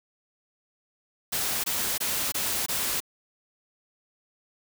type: noise bursts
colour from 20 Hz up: white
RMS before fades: -28 dBFS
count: 5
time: 1.32-3.004 s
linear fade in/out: 10 ms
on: 320 ms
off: 21 ms
effects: none